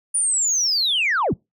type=linear sweep; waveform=sine; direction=down; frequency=9600 to 59.1 Hz; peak=-16 dBFS; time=0.14-1.34 s; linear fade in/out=10 ms; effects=noise-tail reverb RT60 0.2 s tail -26 dB re dry + tanh soft clip ceiling -14 dBFS